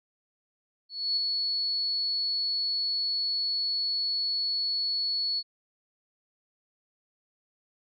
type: tone with ADSR envelope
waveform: sine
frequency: 4400 Hz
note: C#8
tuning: 14 cents flat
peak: -23 dBFS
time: 0.89-5.43 s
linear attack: 280 ms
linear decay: 4 ms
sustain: -3 dB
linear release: 48 ms
effects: none